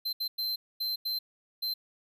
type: tone bursts at uneven times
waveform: square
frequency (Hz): 4105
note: C8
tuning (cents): -34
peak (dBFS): -30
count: 6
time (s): 0.05-0.13 / 0.2-0.28 / 0.38-0.56 / 0.8-0.96 / 1.05-1.19 / 1.62-1.74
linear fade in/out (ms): 10
effects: none